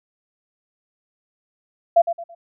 sine tone with echo, 680 Hz, F5, 46 cents flat, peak -9 dBFS, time 1.96-2.02 s, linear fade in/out 10 ms, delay 110 ms, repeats 3, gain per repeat -10 dB, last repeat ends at 2.35 s, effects none

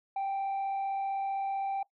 sine tone with frequency modulation, 784 Hz, G5, in tune, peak -27 dBFS, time 0.16-1.83 s, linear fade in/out 5 ms, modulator 35.6 Hz, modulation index 0.23, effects noise-tail reverb RT60 0.1 s tail -20 dB re dry + tanh soft clip ceiling -29 dBFS

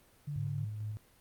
sine tone, 145.6 Hz, D3, 15 cents flat, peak -35 dBFS, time 0.27-0.65 s, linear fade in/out 10 ms
sine tone with tremolo, 106.4 Hz, G#2, 42 cents sharp, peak -35 dBFS, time 0.36-0.97 s, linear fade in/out 0 ms, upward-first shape square, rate 4.5 Hz, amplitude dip 25%
effects pink hiss -64 dBFS RMS until 1.2 s + Opus 32 kbps

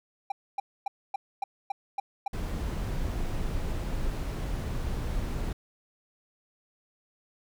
triangle tone bursts, 795 Hz, G5, 24 cents sharp, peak -25 dBFS, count 8, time 0.3-2.28 s, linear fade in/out 5 ms, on 20 ms, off 260 ms
brown noise, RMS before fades -31 dBFS, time 2.33-5.53 s, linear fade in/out 5 ms
effects none

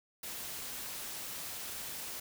white noise, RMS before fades -42 dBFS, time 0.23-2.2 s, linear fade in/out 5 ms, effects none

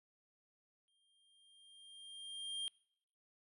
square tone with exponential growth, 3200 Hz, G7, 35 cents sharp, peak -38 dBFS, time 0.88-2.68 s, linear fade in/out 0 ms, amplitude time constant 390 ms, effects noise-tail reverb RT60 0.7 s tail -24 dB re dry + resampled to 32000 Hz

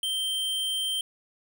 square tone, 3136 Hz, G7, in tune, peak -27 dBFS, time 0.03-1.01 s, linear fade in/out 2 ms, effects none

